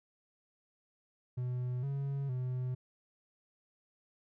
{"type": "tone with pitch steps", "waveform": "triangle", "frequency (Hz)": [124.7, 138.8, 126.7], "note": ["B2", "C#3", "B2"], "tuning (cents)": [17, 3, 45], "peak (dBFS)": -31, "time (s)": [1.37, 2.75], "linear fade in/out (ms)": 10, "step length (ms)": 460, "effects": []}